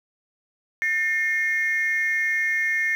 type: tone pair together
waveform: sine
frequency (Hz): 1800 / 2141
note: A6 / C7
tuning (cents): +39 / +39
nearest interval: minor third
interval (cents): 300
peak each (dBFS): -22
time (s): 0.82-2.95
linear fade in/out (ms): 0
effects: tanh soft clip ceiling -15 dBFS + 8-bit